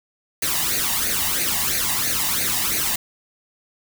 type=noise with flanger; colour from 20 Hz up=white; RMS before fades=-22 dBFS; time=0.42-2.96 s; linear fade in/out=5 ms; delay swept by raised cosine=0.46 to 1.08 ms; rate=3 Hz; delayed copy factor=+0.7; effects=none